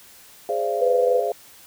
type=chord; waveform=sine; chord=D half-diminished seventh; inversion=second; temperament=equal with one note detuned; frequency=415.3 / 523.3 / 587.3 / 683.7 Hz; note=Ab4 / C5 / D5 / F5; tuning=0 / 0 / 0 / -37 cents; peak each=-26 / -27 / -29 / -25 dBFS; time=0.49-1.32 s; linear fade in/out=2 ms
type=tone; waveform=sine; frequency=498.8 Hz; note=B4; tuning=17 cents sharp; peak=-17 dBFS; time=0.81-1.2 s; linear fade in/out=5 ms
effects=white hiss -48 dBFS RMS until 1.66 s